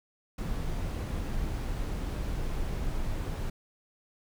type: noise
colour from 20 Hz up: brown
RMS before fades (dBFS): -32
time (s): 0.38-3.5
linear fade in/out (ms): 5
effects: none